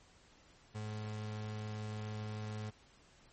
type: tone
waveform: 35% pulse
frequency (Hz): 106.9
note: A2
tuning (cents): -49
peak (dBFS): -38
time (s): 0.74-2.71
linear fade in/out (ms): 20
effects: pink hiss -64 dBFS RMS until 3.32 s + MP3 32 kbps